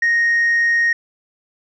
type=tone; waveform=sine; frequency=1864.7 Hz; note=A#6; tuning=in tune; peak=-11 dBFS; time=0.02-0.93 s; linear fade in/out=5 ms; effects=tanh soft clip ceiling -11 dBFS